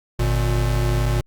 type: tone pair together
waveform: square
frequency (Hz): 50.59 / 119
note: G#1 / A#2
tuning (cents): -45 / +36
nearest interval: octave + minor third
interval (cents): 1481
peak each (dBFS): -21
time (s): 0.19-1.21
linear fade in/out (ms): 5
effects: Opus 48 kbps